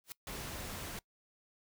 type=noise with exponential growth; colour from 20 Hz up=white; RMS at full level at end=-40 dBFS; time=0.04-0.12 s; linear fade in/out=0 ms; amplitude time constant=16 ms
type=noise; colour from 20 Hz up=pink; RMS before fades=-43 dBFS; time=0.27-0.99 s; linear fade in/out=2 ms
effects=noise-tail reverb RT60 0.1 s tail -22 dB re dry